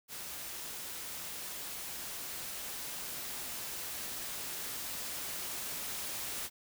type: noise with level ramp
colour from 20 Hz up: white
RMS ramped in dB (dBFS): -43 to -39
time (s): 0.08-6.5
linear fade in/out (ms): 50
effects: none